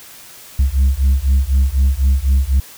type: beating tone pair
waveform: sine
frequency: 65.41 / 69.41 Hz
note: C2 / C#2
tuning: 0 / +3 cents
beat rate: 4 Hz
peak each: -12 dBFS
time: 0.59-2.6 s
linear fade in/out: 5 ms
effects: tanh soft clip ceiling -8 dBFS + white hiss -39 dBFS RMS until 2.77 s